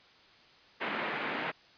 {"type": "band-pass noise", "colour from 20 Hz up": "white", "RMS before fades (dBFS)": -35, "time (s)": [0.8, 1.52], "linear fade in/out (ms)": 20, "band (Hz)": [170, 2400], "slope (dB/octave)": 24, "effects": ["white hiss -59 dBFS RMS until 1.77 s", "resampled to 11025 Hz"]}